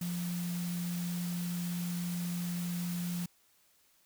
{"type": "tone in noise", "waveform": "sine", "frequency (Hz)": 174.9, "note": "F3", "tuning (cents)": 3, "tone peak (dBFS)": -33, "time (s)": [0.01, 3.26], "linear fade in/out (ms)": 5, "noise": "white", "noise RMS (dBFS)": -45, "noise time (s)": [0.01, 3.26], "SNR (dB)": 9, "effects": ["white hiss -68 dBFS RMS until 4.05 s"]}